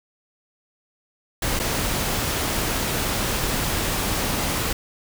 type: noise with dropouts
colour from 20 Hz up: pink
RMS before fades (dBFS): -24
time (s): 1.42-4.73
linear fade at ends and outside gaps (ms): 5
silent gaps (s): 1.593-1.597
effects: none